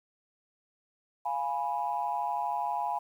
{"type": "chord", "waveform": "sine", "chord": "F diminished", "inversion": "none", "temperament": "equal with one note detuned", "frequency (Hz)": [698.5, 830.6, 983.2], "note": ["F5", "Ab5", "Cb6"], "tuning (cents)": [0, 0, -8], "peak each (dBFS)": [-35, -31, -33], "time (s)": [1.25, 2.99], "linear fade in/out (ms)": 10, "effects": ["tanh soft clip ceiling -19 dBFS", "10-bit"]}